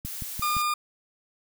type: click train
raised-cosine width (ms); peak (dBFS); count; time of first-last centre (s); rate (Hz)
5; -23; 4; 0.05-0.567; 5.8
type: noise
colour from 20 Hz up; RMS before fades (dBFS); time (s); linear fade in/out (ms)
blue; -36; 0.05-0.62; 0
type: tone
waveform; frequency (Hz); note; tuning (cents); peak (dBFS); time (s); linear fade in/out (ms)
40% pulse; 1210; D#6; -49; -23; 0.42-0.74; 5
effects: none